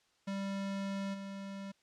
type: tone with level steps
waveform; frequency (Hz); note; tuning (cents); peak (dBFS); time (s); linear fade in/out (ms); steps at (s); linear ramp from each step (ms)
square; 196.4; G3; +4; -36 / -42; 0.27-1.72; 10; 1.13; 20
effects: white hiss -72 dBFS RMS until 1.82 s + low-pass 6000 Hz 12 dB/octave